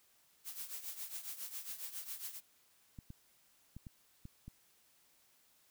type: noise with tremolo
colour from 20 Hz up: blue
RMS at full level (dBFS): -42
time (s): 0.44-2.41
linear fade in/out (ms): 50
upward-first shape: triangle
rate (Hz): 7.3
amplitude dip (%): 80
type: clicks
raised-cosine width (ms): 5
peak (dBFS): -36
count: 6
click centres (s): 2.988 / 3.104 / 3.766 / 3.868 / 4.254 / 4.48
effects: white hiss -70 dBFS RMS until 5.7 s